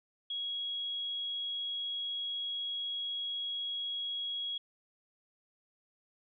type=tone; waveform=sine; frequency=3316 Hz; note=G#7; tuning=3 cents flat; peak=-34 dBFS; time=0.3-4.58 s; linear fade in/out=5 ms; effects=none